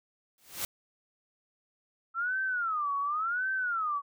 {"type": "noise with exponential growth", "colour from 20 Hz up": "white", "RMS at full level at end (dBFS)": -30, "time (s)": [0.38, 0.65], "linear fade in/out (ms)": 1, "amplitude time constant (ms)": 58}
{"type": "tone with vibrato", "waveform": "sine", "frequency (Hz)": 1318.5, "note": "E6", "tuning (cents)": 0, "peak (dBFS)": -28, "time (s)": [2.14, 4.02], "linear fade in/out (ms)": 50, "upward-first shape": "sine", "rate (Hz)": 0.91, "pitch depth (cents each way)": 280}
{"effects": []}